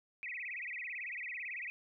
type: tone with vibrato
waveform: sine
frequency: 2228 Hz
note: C#7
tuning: 8 cents sharp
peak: -39 dBFS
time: 0.23-1.7 s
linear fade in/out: 0 ms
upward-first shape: sine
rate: 18 Hz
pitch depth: 270 cents each way
effects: none